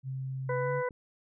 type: tone with pitch glide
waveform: sine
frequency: 132.3 to 140.01 Hz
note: C3 to C#3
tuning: +20 to +18 cents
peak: -33 dBFS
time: 0.03-0.83 s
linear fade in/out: 50 ms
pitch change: +98 cents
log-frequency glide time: 0.57-0.72 s
type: harmonic tone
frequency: 497.4 Hz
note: B4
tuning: 12 cents sharp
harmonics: 1 / 2 / 3 / 4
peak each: -30 / -36 / -40 / -42 dBFS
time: 0.49-0.89 s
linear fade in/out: 5 ms
type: click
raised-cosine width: 3 ms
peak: -39 dBFS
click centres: 0.908 s
effects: none